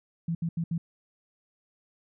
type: tone bursts at uneven times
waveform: sine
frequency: 166.8 Hz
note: E3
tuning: 21 cents sharp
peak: -26 dBFS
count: 4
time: 0.28-0.35 / 0.42-0.49 / 0.57-0.64 / 0.71-0.78 s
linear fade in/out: 5 ms
effects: none